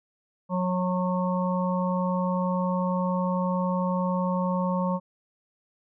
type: harmonic tone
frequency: 182.2 Hz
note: F#3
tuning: 26 cents flat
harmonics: 1 / 3 / 5 / 6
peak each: -25 / -30 / -32 / -33 dBFS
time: 0.49-5 s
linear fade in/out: 50 ms
effects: none